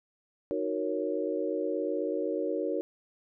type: chord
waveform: sine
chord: D# minor seventh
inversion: none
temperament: equal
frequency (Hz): 311.1 / 370 / 466.2 / 554.4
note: D#4 / F#4 / A#4 / C#5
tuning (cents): 0 / 0 / 0 / 0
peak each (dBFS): -34 / -34 / -33 / -34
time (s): 0.51-2.81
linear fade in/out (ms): 0
effects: none